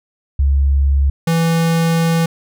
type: tone pair in turn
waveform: sine / square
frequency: 69.3 / 165.44 Hz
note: C#2 / E3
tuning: 0 / +7 cents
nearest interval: octave + minor third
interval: 1507 cents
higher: second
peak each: -10 / -13 dBFS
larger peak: first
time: 0.39-1.1 / 1.27-2.26 s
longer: second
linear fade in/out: 5 ms
effects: none